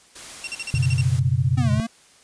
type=noise; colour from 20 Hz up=white; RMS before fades=-38 dBFS; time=0.15-1.2 s; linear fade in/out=10 ms
type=tone bursts; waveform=sawtooth; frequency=2730 Hz; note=F7; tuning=40 cents flat; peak=-24 dBFS; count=8; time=0.44-1.012 s; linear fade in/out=2 ms; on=33 ms; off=44 ms
type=chord; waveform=sine; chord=F# suspended fourth; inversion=none; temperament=equal; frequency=92.5 / 123.47 / 138.59 Hz; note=F#2 / B2 / C#3; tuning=0 / 0 / 0 cents; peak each=-24 / -20 / -22 dBFS; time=0.74-1.8 s; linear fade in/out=0 ms
type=linear two-way sweep; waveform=square; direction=down then up; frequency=261.6 to 205.9 to 232.5 Hz; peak=-25 dBFS; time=1.57-1.87 s; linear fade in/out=10 ms; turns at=1.71 s
effects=white hiss -53 dBFS RMS until 2.23 s + resampled to 22050 Hz